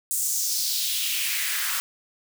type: noise with high-pass filter sweep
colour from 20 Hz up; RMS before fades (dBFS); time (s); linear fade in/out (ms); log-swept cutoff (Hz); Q
white; -26; 0.11-1.8; 0; 8400 to 1300; 2.4
effects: none